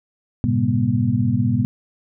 sine tone cluster, 99.9 / 115.4 / 135.2 / 201.6 / 242.1 Hz, G2 / A#2 / C#3 / G3 / B3, +33 / -17 / -43 / +49 / -34 cents, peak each -26 / -20 / -23 / -24 / -21 dBFS, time 0.44-1.65 s, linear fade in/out 0 ms, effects none

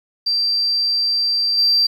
sine tone with level steps, 4699 Hz, D8, in tune, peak -15 / -11 dBFS, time 0.26-1.87 s, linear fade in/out 10 ms, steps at 1.57 s, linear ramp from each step 20 ms, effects tanh soft clip ceiling -8 dBFS + 8-bit

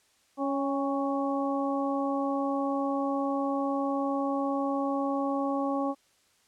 harmonic tone with a mistuned harmonic, 277.7 Hz, C#4, 3 cents sharp, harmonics 1 / 2 / 3 / 4, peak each -29 / -32 / -34 / -35 dBFS, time 0.37-5.95 s, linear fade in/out 50 ms, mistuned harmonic 3, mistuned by -34 cents, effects white hiss -66 dBFS RMS until 6.47 s + low-pass 9000 Hz 12 dB/octave

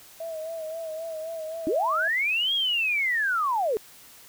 sine tone with vibrato, 644 Hz, E5, 41 cents flat, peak -31 dBFS, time 0.2-2.08 s, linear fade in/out 5 ms, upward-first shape sine, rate 3.8 Hz, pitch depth 53 cents each way
sine linear two-way sweep, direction up then down, 277.2 to 3322 to 397.5 Hz, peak -22 dBFS, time 1.67-3.77 s, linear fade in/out 0 ms, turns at 2.54 s
effects white hiss -50 dBFS RMS until 4.28 s

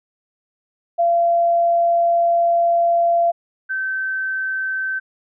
sine tone pair in turn, 684 / 1542.6 Hz, F5 / G6, -36 / -28 cents, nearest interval octave + major second, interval 1408 cents, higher second, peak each -13 / -20 dBFS, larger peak first, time 0.98-3.32 / 3.69-5 s, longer first, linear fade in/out 20 ms, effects none

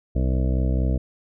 harmonic tone, 64.3 Hz, C2, 30 cents flat, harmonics 1 / 2 / 3 / 4 / 5 / 7 / 8 / 9 / 10, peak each -20 / -26 / -30 / -32 / -34 / -37 / -38 / -39 / -40 dBFS, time 0.15-0.98 s, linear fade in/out 10 ms, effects none

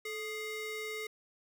square ring-modulated tone, 836 Hz, G#5, 11 cents sharp, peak -35 dBFS, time 0.05-1.07 s, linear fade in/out 5 ms, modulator 1270 Hz, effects none

